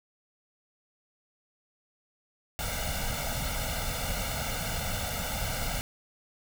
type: noise with comb filter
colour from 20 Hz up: pink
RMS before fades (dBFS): -32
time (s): 2.59-5.81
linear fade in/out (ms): 0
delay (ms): 1.4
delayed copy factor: +1
effects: none